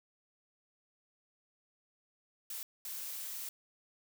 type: noise bursts at uneven times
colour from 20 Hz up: blue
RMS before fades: -42 dBFS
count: 2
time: 2.5-2.63 / 2.85-3.49 s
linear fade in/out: 2 ms
effects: none